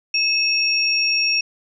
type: tone pair together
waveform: sine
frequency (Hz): 2600 / 5568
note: E7 / F8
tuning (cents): -24 / -6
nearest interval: octave + minor second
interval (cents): 1318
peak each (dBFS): -19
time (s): 0.14-1.41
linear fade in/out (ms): 5
effects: none